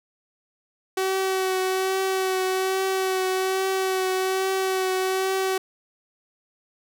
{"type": "tone with vibrato", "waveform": "sawtooth", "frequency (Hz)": 378.2, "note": "F#4", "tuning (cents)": 38, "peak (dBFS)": -18, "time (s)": [0.97, 5.58], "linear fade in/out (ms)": 5, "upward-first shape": "triangle", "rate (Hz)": 1.2, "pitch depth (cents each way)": 21, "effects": []}